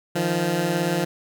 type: beating tone pair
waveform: 15% pulse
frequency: 155.56 / 173.56 Hz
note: D#3 / F3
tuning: 0 / -10 cents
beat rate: 18 Hz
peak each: -20 / -16 dBFS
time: 0.15-1.05 s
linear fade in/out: 10 ms
effects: none